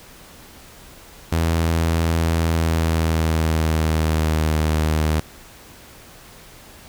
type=tone with pitch glide; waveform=sawtooth; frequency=82.41 to 77.87 Hz; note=E2 to D#2; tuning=0 to +2 cents; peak=-13 dBFS; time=1.32-5.2 s; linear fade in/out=5 ms; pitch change=-98 cents; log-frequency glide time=2.35-4.63 s; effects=pink hiss -44 dBFS RMS until 6.88 s